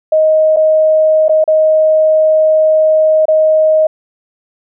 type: tone with dropouts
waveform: sine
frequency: 626 Hz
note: D#5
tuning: 10 cents sharp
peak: -6 dBFS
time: 0.12-3.87 s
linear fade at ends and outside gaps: 5 ms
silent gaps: 0.563-0.568 / 1.283-1.293 / 1.441-1.477 / 3.255-3.282 s
effects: none